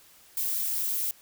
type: noise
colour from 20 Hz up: violet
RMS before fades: -29 dBFS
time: 0.37-1.11 s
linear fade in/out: 2 ms
effects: white hiss -56 dBFS RMS until 1.21 s